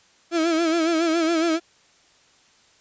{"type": "tone with vibrato", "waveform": "35% pulse", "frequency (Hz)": 328.9, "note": "E4", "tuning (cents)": -4, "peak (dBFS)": -17, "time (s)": [0.31, 1.6], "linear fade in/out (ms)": 50, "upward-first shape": "sine", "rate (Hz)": 7.2, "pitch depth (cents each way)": 75, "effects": ["white hiss -57 dBFS RMS until 2.8 s", "resampled to 16000 Hz"]}